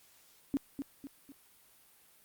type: tone with echo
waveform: sine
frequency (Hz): 277.2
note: C#4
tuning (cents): 0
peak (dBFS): -27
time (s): 0.54-0.57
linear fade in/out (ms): 0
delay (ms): 250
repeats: 3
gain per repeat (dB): -7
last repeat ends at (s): 1.32
effects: white hiss -63 dBFS RMS until 2.24 s + Opus 48 kbps